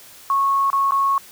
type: tone with dropouts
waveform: sine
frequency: 1100 Hz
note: C#6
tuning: 14 cents flat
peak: -15 dBFS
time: 0.3-1.18 s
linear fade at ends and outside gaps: 1 ms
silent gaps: 0.702-0.73 / 0.909-0.92 s
effects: white hiss -44 dBFS RMS until 1.31 s